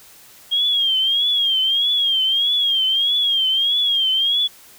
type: tone with vibrato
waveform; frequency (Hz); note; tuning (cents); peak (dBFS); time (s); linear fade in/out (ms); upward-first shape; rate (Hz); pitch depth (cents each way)
sine; 3243; G#7; -42; -15; 0.51-4.48; 20; triangle; 1.6; 110
effects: white hiss -46 dBFS RMS until 4.78 s